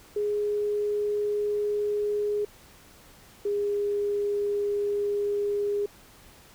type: tone pair in turn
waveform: sine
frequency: 415.3 / 408.9 Hz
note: G#4 / G#4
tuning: 0 / -27 cents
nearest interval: unison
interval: 27 cents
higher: first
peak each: -24 dBFS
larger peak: neither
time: 0.16-2.45 / 3.45-5.86 s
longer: second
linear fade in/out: 5 ms
effects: pink hiss -53 dBFS RMS until 6.54 s